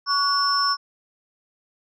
sine tone cluster, 1120 / 1460 / 5350 Hz, C#6 / F#6 / E8, +18 / -24 / +25 cents, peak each -21 / -27 / -21 dBFS, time 0.06-0.77 s, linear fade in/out 50 ms, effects tanh soft clip ceiling -9 dBFS

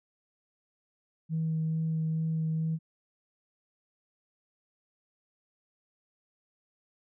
sine tone with vibrato, 160 Hz, D#3, 49 cents sharp, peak -26 dBFS, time 1.29-2.79 s, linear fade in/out 50 ms, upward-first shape sine, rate 2.3 Hz, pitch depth 10 cents each way, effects tanh soft clip ceiling -23 dBFS

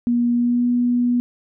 sine tone with pitch glide, 239.5 to 243.4 Hz, A#3 to B3, +47 to -25 cents, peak -15 dBFS, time 0.07-1.2 s, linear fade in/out 0 ms, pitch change +28 cents, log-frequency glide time 0.33-0.66 s, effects none

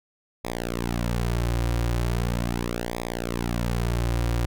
sawtooth tone with flanger, 58.8 Hz, A#1, 16 cents sharp, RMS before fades -26 dBFS, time 0.44-4.46 s, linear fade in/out 10 ms, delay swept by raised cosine 0.68 to 4.68 ms, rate 0.39 Hz, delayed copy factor -0.95, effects none

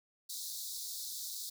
pink high-pass noise, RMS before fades -42 dBFS, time 0.29-1.5 s, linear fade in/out 10 ms, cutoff 3700 Hz, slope 96 dB/octave, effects none

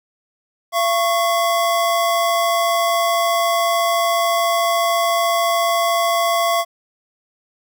square tone pair together, 681 / 1103.7 Hz, F5 / C#6, -44 / -8 cents, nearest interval minor sixth, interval 836 cents, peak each -18 / -20 dBFS, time 0.72-6.65 s, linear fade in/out 50 ms, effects 9-bit

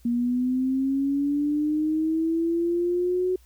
sine linear sweep, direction up, 236 to 370 Hz, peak -21 dBFS, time 0.05-3.36 s, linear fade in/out 5 ms, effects added 60 Hz sine -52 dBFS peak until 3.45 s + white hiss -62 dBFS RMS until 3.45 s

